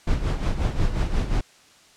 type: noise with tremolo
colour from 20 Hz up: brown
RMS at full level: -20 dBFS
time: 0.07-1.41 s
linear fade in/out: 5 ms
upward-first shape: sine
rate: 5.6 Hz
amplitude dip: 65%
effects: white hiss -53 dBFS RMS until 1.96 s + low-pass 7000 Hz 12 dB/octave